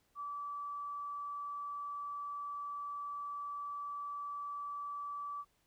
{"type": "tone", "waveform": "sine", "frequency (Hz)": 1155, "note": "D6", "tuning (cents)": -29, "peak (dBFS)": -39, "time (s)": [0.15, 5.45], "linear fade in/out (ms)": 50, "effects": ["pink hiss -75 dBFS RMS until 5.66 s"]}